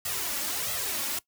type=noise with flanger; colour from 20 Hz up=white; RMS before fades=-31 dBFS; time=0.05-1.19 s; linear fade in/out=5 ms; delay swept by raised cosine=1.5 to 3.6 ms; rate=1.5 Hz; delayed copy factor=+0.7; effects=noise-tail reverb RT60 0.1 s tail -19 dB re dry + high-pass 60 Hz 12 dB/octave